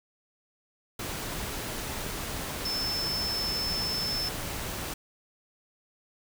sine tone in noise, 5274 Hz, E8, in tune, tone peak -29 dBFS, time 2.65-4.29 s, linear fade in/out 5 ms, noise pink, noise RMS -35 dBFS, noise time 0.99-4.94 s, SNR +3 dB, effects none

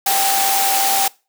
sine tone in noise, 784 Hz, G5, in tune, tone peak -18 dBFS, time 0.06-1.08 s, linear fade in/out 5 ms, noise white, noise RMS -18 dBFS, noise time 0.06-1.08 s, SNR -3 dB, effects noise-tail reverb RT60 0.3 s tail -23 dB re dry + high-pass 300 Hz 12 dB/octave

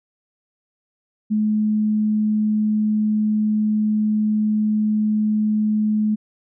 sine tone, 213.5 Hz, G#3, 48 cents sharp, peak -16 dBFS, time 1.3-6.16 s, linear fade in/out 20 ms, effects none

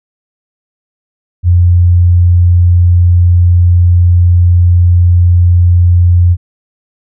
sine tone, 88 Hz, F2, 14 cents sharp, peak -3 dBFS, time 1.43-6.37 s, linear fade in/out 50 ms, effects none

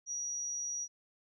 sine tone, 5780 Hz, F#8, 41 cents flat, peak -35 dBFS, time 0.06-0.88 s, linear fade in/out 50 ms, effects none

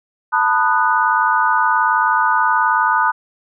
sine chord, B dominant seventh, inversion third, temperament just, 889 / 987.8 / 1234.7 / 1481.6 Hz, A5 / B5 / D#6 / F#6, +18 / 0 / -14 / +2 cents, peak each -18 dBFS, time 0.32-3.12 s, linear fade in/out 20 ms, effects none

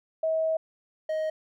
sine / triangle tone pair in turn, 641 / 627.1 Hz, E5 / D#5, -49 / +13 cents, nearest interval unison, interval 38 cents, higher first, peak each -23 / -24 dBFS, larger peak first, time 0.23-0.57 / 1.09-1.3 s, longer first, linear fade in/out 5 ms, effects none

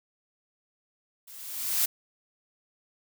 blue noise with level ramp, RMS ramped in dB -48 to -23 dBFS, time 1.27-1.86 s, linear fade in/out 10 ms, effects none

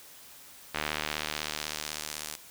sawtooth tone with band-pass filter sweep, 76 Hz, D#2, 40 cents flat, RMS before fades -36 dBFS, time 0.74-2.36 s, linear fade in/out 10 ms, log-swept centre 2300 to 9100 Hz, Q 0.84, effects white hiss -51 dBFS RMS until 2.5 s

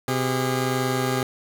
15% pulse tone pair together, 128.14 / 406.1 Hz, C3 / G#4, -36 / -39 cents, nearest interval octave + minor sixth, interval 1997 cents, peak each -17 / -20 dBFS, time 0.08-1.23 s, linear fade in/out 2 ms, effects none

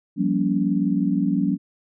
sine chord, G half-diminished seventh, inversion third, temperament just, 176.4 / 196 / 235.2 / 282.2 Hz, F3 / G3 / Bb3 / Db4, +18 / 0 / +16 / +31 cents, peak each -24 / -23 / -26 / -23 dBFS, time 0.16-1.58 s, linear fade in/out 50 ms, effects none

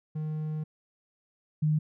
triangle / sine tone pair in turn, 154.5 / 153.26 Hz, D#3 / D#3, -12 / -26 cents, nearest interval unison, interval 14 cents, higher first, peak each -28 / -22 dBFS, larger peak second, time 0.15-0.64 / 1.62-1.79 s, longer first, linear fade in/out 10 ms, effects none

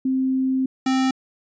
sine / square tone pair in turn, 262.2 / 262.2 Hz, C4 / C4, +4 / +4 cents, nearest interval unison, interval 0 cents, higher neither, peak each -18 dBFS, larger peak neither, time 0.05-0.66 / 0.86-1.11 s, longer first, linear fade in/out 5 ms, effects resampled to 16000 Hz

